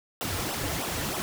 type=noise with flanger; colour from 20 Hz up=pink; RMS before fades=-31 dBFS; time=0.21-1.22 s; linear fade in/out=0 ms; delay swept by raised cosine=0.44 to 5.34 ms; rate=3.2 Hz; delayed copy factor=-0.9; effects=none